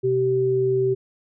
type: tone pair together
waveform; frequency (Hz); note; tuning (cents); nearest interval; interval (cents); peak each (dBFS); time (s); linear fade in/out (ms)
sine; 128.4 / 385.4; C3 / G4; -32 / -29; octave + perfect fifth; 1903; -26 / -18; 0.03-0.95; 20
effects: none